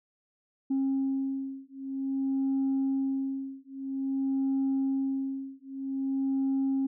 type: beating tone pair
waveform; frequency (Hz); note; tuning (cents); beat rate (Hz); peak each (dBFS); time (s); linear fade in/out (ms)
sine; 269.5 / 270.01; C#4 / C#4; -49 / -45; 0.51; -29; 0.7-6.87; 10
effects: tanh soft clip ceiling -22 dBFS